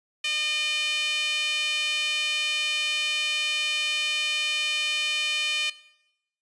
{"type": "tone with high-pass filter", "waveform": "sawtooth", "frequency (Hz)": 607, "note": "D#5", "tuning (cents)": -43, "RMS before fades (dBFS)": -27, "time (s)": [0.24, 5.7], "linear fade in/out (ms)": 5, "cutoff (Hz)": 2700, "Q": 5.8, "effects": ["noise-tail reverb RT60 0.8 s tail -17 dB re dry", "resampled to 22050 Hz"]}